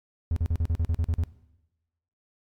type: tone bursts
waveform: triangle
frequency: 82.41 Hz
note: E2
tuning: in tune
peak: -20 dBFS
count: 10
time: 0.31-1.236 s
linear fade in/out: 0 ms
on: 53 ms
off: 44 ms
effects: noise-tail reverb RT60 1.0 s tail -19 dB re dry + MP3 96 kbps